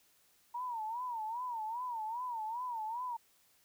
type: tone with vibrato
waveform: sine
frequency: 932.3 Hz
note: A#5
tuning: in tune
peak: -36 dBFS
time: 0.54-3.17 s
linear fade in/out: 10 ms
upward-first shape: sine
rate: 2.5 Hz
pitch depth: 140 cents each way
effects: white hiss -69 dBFS RMS until 3.64 s